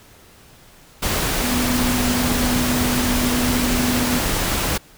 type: tone in noise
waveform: sine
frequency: 246.9 Hz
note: B3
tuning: in tune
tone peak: -20 dBFS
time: 1.43-4.19 s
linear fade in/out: 10 ms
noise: pink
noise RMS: -21 dBFS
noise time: 1.02-4.78 s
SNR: -2 dB
effects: pink hiss -48 dBFS RMS until 4.97 s